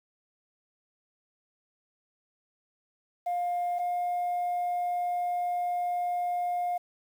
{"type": "tone pair in turn", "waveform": "sine", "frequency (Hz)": [706, 709.5], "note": ["F5", "F5"], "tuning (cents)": [19, 27], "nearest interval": "unison", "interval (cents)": 8, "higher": "second", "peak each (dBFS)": -25, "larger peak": "neither", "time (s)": [[3.26, 3.79], [3.79, 6.78]], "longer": "second", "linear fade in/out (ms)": 10, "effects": ["tanh soft clip ceiling -25 dBFS", "9-bit"]}